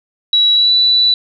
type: tone with pitch glide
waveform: sine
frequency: 3900 to 3961 Hz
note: B7 to B7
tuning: -23 to +4 cents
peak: -8 dBFS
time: 0.33-1.14 s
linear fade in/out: 2 ms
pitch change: +27 cents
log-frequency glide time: 0.54-0.72 s
effects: none